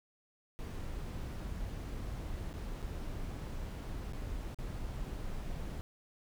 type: noise with dropouts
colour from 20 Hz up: brown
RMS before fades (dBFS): -40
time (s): 0.59-5.81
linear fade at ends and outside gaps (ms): 0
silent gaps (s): 2.53-2.539 / 2.821-2.827 / 4.124-4.134 / 4.545-4.587
effects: none